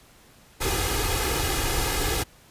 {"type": "noise with comb filter", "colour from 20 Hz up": "pink", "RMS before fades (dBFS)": -25, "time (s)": [0.6, 2.24], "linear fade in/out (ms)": 20, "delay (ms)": 2.4, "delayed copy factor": 0.7, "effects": ["pink hiss -54 dBFS RMS until 2.5 s", "resampled to 32000 Hz"]}